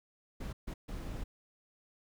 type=noise bursts at uneven times; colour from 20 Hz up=brown; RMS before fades=-40 dBFS; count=3; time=0.4-0.53 / 0.67-0.74 / 0.88-1.24 s; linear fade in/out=10 ms; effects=none